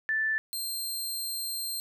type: tone pair in turn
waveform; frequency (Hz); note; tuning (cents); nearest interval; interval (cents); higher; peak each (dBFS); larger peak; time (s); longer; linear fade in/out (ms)
sine / 15% pulse; 1760 / 4170; A6 / C8; 0 / -7; octave + minor third; 1493; second; -25; neither; 0.09-0.38 / 0.53-1.8; second; 0
effects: none